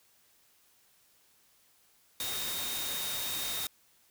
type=tone in noise; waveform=sine; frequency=3708 Hz; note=A#7; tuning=10 cents flat; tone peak=-38 dBFS; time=2.2-3.67 s; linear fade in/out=2 ms; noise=white; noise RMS=-36 dBFS; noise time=2.2-3.67 s; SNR=-5 dB; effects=white hiss -66 dBFS RMS until 4.1 s